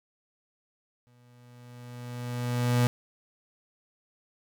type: tone with exponential growth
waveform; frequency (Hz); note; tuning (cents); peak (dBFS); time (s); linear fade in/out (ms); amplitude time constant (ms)
35% pulse; 122; B2; -21; -18; 1.07-2.87; 0; 390
effects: none